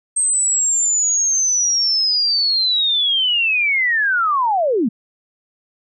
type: linear sweep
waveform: sine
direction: down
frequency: 8370 to 196 Hz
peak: -14 dBFS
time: 0.16-4.89 s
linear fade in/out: 10 ms
effects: none